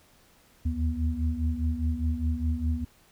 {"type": "tone cluster", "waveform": "sine", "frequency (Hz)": [75.2, 80.1, 242.9], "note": ["D2", "E2", "B3"], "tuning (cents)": [42, -49, -29], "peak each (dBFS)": [-28, -29, -32], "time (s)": [0.65, 2.85], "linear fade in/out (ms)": 10, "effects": ["pink hiss -60 dBFS RMS until 3.11 s"]}